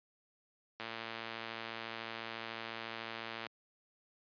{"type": "click train", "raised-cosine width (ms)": 0.3, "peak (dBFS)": -25, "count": 305, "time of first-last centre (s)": [0.8, 3.467], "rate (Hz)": 114, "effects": ["high-pass 150 Hz 12 dB/octave", "resampled to 11025 Hz"]}